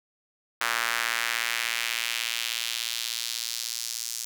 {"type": "tone with high-pass filter sweep", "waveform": "sawtooth", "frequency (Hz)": 116.54, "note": "A#2", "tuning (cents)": 0, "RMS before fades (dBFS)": -30, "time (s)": [0.61, 4.25], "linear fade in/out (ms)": 0, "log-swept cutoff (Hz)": [1400, 6000], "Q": 1.6, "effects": []}